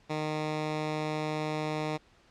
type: tone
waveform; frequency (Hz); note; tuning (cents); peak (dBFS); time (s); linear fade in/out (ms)
10% pulse; 153.8; D#3; -20; -22; 0.09-1.98; 20
effects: pink hiss -62 dBFS RMS until 2.3 s + low-pass 5000 Hz 12 dB/octave